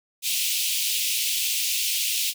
pink high-pass noise, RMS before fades -25 dBFS, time 0.22-2.34 s, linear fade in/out 50 ms, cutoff 2500 Hz, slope 48 dB/octave, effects none

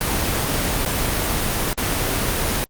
pink noise with dropouts, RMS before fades -21 dBFS, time 0.01-2.64 s, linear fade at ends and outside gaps 0 ms, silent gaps 0.85-0.86 / 1.73-1.778 s, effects Opus 24 kbps

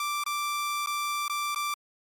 sawtooth tone with dropouts, 1174.7 Hz, D6, in tune, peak -24 dBFS, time 0-1.74 s, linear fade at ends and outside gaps 2 ms, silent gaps 0.237-0.263 / 0.861-0.871 / 1.281-1.297 / 1.547-1.559 s, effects MP3 64 kbps

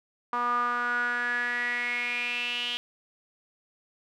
sawtooth tone with band-pass filter sweep, 242.1 Hz, B3, 34 cents flat, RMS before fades -29 dBFS, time 0.33-2.77 s, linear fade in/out 0 ms, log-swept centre 1100 to 3100 Hz, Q 8.3, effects none

